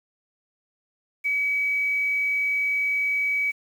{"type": "tone", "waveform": "sine", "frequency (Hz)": 2275, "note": "C#7", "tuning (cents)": 44, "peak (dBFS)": -21, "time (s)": [1.24, 3.52], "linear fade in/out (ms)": 20, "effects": ["8-bit"]}